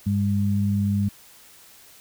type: tone pair together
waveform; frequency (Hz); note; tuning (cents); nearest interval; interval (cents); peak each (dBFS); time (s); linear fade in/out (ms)
sine; 100.07 / 201.3; G2 / G3; +36 / +46; octave; 1210; -22; 0.06-1.09; 10
effects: white hiss -50 dBFS RMS until 2 s